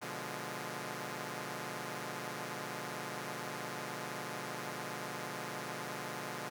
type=chord; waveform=5% pulse; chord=B diminished seventh; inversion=none; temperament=equal; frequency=123.47 / 146.83 / 174.61 / 207.7 Hz; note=B2 / D3 / F3 / Ab3; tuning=0 / 0 / 0 / 0 cents; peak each=-34 dBFS; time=0.01-6.5 s; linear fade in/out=20 ms; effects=none